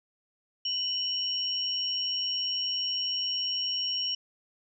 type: tone pair together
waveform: sine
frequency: 2976 / 5553 Hz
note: F#7 / F8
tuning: +9 / -11 cents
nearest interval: major seventh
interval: 1080 cents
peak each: -30 / -31 dBFS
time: 0.65-4.15 s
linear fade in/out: 5 ms
effects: none